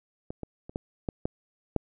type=clicks; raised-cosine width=2 ms; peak=-22 / -22 / -28 / -17 / -16 / -14 / -11 dBFS; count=7; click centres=0.305 / 0.433 / 0.695 / 0.759 / 1.088 / 1.255 / 1.763 s; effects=none